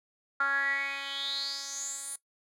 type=tone with band-pass filter sweep; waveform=10% pulse; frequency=277.2 Hz; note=C#4; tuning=in tune; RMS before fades=-33 dBFS; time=0.4-2.16 s; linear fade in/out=5 ms; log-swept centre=1400 to 9800 Hz; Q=8.1; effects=noise-tail reverb RT60 0.1 s tail -17 dB re dry